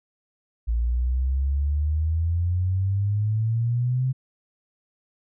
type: exponential sweep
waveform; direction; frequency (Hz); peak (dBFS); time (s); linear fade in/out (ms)
sine; up; 56.4 to 131.6; -20; 0.67-4.13; 20
effects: none